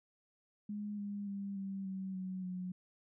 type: tone with pitch steps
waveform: sine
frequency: 207.5 / 203.1 / 198.82 / 194.61 / 190.5 / 186.47 / 182.53 Hz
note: G#3 / G#3 / G3 / G3 / G3 / F#3 / F#3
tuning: -1 / -38 / +25 / -12 / -49 / +14 / -23 cents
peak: -38 dBFS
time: 0.69-2.72 s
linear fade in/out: 5 ms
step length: 290 ms
effects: none